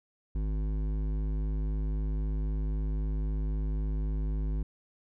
sine tone with hard clipping, 51.91 Hz, G#1, in tune, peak -30 dBFS, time 0.35-4.63 s, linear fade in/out 5 ms, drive 12 dB, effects none

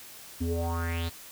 square tone with low-pass filter sweep, 83.7 Hz, E2, 27 cents sharp, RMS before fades -30 dBFS, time 0.4-1.1 s, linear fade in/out 20 ms, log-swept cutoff 270 to 4500 Hz, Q 5.5, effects white hiss -47 dBFS RMS until 1.31 s

